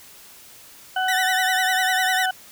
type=harmonic tone; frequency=748 Hz; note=F#5; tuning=19 cents sharp; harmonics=1 / 2 / 4; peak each=-22 / -24 / -30 dBFS; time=0.96-2.31 s; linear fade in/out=5 ms
type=tone with vibrato; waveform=sawtooth; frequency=1864.7 Hz; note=A#6; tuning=in tune; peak=-19 dBFS; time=1.08-2.26 s; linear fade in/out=5 ms; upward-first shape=triangle; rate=10 Hz; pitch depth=130 cents each way
effects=white hiss -46 dBFS RMS until 2.51 s